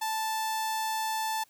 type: tone with notch filter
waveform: sawtooth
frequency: 880 Hz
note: A5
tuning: in tune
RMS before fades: -31 dBFS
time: 0.01-1.44 s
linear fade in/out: 10 ms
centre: 2200 Hz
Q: 1.6
effects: white hiss -64 dBFS RMS until 1.49 s